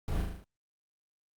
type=noise with echo; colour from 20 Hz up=brown; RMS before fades=-34 dBFS; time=0.08-0.22 s; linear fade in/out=2 ms; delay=37 ms; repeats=6; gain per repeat=-3 dB; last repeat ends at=0.442 s; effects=Opus 48 kbps